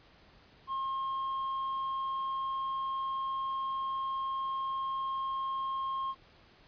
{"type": "tone", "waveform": "triangle", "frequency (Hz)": 1071, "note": "C6", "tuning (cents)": 40, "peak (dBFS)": -30, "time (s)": [0.67, 6.15], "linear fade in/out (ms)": 50, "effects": ["pink hiss -60 dBFS RMS until 6.67 s", "resampled to 11025 Hz"]}